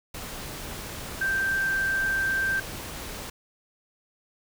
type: tone in noise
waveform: sine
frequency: 1568 Hz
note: G6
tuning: in tune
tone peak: -23 dBFS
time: 1.21-2.6 s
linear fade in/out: 5 ms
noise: pink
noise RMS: -37 dBFS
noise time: 0.14-3.3 s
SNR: +11 dB
effects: none